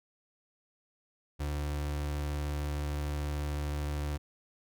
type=tone; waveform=35% pulse; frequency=73.42 Hz; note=D2; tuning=in tune; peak=-30 dBFS; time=1.39-4.18 s; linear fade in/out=20 ms; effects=none